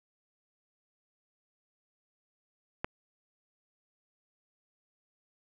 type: click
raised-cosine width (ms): 0.5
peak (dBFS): -16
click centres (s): 2.845
effects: none